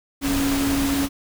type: tone in noise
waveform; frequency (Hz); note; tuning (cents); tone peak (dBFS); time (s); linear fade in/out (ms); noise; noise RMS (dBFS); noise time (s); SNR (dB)
sine; 277.2; C#4; 0; -20; 0.21-1.09; 50; pink; -26; 0.21-1.09; +3
effects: none